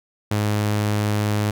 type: tone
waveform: sawtooth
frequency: 104.8 Hz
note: G#2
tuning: 16 cents sharp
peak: -15 dBFS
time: 0.31-1.51 s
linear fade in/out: 5 ms
effects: none